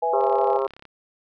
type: chord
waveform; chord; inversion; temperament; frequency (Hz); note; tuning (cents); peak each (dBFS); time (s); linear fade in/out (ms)
sine; E major; second; equal; 493.9 / 659.3 / 830.6; B4 / E5 / G#5; 0 / 0 / 0; -25 / -27 / -22; 0.02-0.58; 10
type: harmonic tone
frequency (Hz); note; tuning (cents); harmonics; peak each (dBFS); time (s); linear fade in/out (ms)
134.3; C3; +46; 3 / 4 / 5 / 6 / 7 / 8 / 9 / 10; -24 / -26 / -32 / -35 / -33 / -31 / -38 / -38; 0.13-0.67; 5
type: click train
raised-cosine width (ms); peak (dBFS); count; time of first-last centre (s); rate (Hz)
0.3; -28; 23; 0.21-0.853; 34.2
effects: none